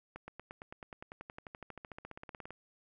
accelerating click train, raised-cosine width 0.5 ms, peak -30 dBFS, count 30, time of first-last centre 0.16-2.506 s, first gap 120 ms, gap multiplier 0.97, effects none

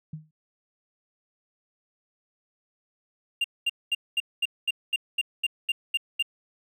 sine tone with exponential decay, 155.4 Hz, D#3, 2 cents flat, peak -30 dBFS, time 0.13-0.31 s, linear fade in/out 5 ms, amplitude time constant 39 ms
triangle tone bursts, 2794 Hz, F7, in tune, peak -20 dBFS, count 12, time 3.41-6.226 s, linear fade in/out 5 ms, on 33 ms, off 220 ms
effects none

